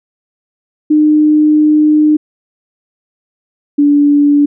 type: tone pair in turn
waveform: sine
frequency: 303.7 / 289.4 Hz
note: D#4 / D4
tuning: -42 / -25 cents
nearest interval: minor second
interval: 83 cents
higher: first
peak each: -5 dBFS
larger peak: neither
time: 0.9-2.17 / 3.78-4.46 s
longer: first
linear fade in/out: 10 ms
effects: none